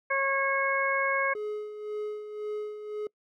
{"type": "harmonic tone", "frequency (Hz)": 546, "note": "C#5", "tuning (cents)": -26, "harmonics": [1, 2, 3, 4], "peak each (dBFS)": [-30, -30, -30, -30], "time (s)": [0.1, 1.34], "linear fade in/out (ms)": 10}
{"type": "tone with tremolo", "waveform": "triangle", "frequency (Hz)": 422.1, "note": "G#4", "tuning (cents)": 28, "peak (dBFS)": -28, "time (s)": [1.35, 3.07], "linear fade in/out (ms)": 2, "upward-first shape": "sine", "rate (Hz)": 1.9, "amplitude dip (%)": 60}
{"effects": ["noise-tail reverb RT60 0.1 s tail -25 dB re dry"]}